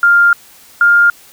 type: tone pair in turn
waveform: sine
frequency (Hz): 1400 / 1406.5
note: F6 / F6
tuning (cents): +4 / +12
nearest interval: unison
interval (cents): 8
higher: second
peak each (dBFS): -5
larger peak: neither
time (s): 0.03-0.33 / 0.81-1.1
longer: first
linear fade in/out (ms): 2
effects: white hiss -42 dBFS RMS until 1.32 s